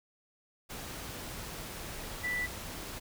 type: tone in noise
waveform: sine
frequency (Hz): 1973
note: B6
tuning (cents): -2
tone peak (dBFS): -31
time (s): 2.23-2.47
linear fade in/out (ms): 20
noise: pink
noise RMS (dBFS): -42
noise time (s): 0.69-3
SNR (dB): +8
effects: none